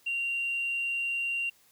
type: tone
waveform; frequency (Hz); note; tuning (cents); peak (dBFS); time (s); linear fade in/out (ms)
sine; 2765; F7; -18; -27; 0.06-1.5; 10
effects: tanh soft clip ceiling -24 dBFS + white hiss -63 dBFS RMS until 1.71 s